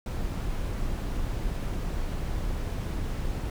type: noise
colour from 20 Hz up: brown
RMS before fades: -30 dBFS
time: 0.06-3.5 s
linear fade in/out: 2 ms
effects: none